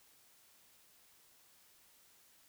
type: silence
effects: white hiss -66 dBFS RMS until 2.48 s